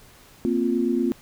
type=chord; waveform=sine; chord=Bb suspended second; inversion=none; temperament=equal; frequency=233.1 / 261.6 / 349.2 Hz; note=Bb3 / C4 / F4; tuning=0 / 0 / 0 cents; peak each=-24 dBFS; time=0.45-1.12 s; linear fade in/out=0 ms; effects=pink hiss -51 dBFS RMS until 1.21 s